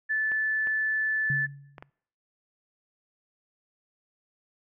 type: tone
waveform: sine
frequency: 1746 Hz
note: A6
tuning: 14 cents flat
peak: -24 dBFS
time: 0.09-1.47 s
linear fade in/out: 20 ms
type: clicks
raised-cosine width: 0.5 ms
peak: -27 dBFS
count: 4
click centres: 0.318 / 0.672 / 1.782 / 1.825 s
type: tone with exponential decay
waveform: sine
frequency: 140.4 Hz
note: C#3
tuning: 22 cents sharp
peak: -26 dBFS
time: 1.3-1.9 s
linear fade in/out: 2 ms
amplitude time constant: 130 ms
effects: noise-tail reverb RT60 0.7 s tail -26 dB re dry